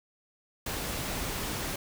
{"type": "noise", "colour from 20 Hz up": "pink", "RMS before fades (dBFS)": -34, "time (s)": [0.66, 1.76], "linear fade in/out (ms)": 5, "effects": []}